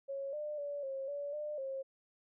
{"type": "tone with pitch steps", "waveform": "sine", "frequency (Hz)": [550, 599, 575, 539, 573, 599, 537], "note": ["C#5", "D5", "D5", "C#5", "D5", "D5", "C5"], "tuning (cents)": [-14, 34, -37, -49, -43, 34, 45], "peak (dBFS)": -37, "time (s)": [0.08, 1.83], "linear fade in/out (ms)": 20, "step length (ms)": 250, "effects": []}